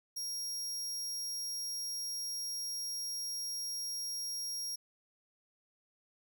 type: tone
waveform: sawtooth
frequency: 5600 Hz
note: F8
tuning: 4 cents sharp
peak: -34 dBFS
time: 0.16-4.76 s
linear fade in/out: 10 ms
effects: none